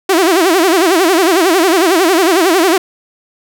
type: tone with vibrato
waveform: sawtooth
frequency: 353.3 Hz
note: F4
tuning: 20 cents sharp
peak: -4 dBFS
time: 0.09-2.78 s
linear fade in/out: 5 ms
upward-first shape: sine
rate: 11 Hz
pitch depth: 190 cents each way
effects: none